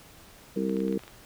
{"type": "harmonic tone", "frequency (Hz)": 65.3, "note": "C2", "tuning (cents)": -3, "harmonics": [3, 4, 5, 6, 7], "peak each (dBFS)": [-29, -35, -32, -37, -31], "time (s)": [0.56, 0.98], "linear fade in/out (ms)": 5}
{"type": "clicks", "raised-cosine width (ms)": 0.3, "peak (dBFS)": -29, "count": 8, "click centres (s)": [0.695, 0.768, 0.804, 0.881, 0.926, 0.993, 1.036, 1.079]}
{"effects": ["pink hiss -52 dBFS RMS until 1.25 s"]}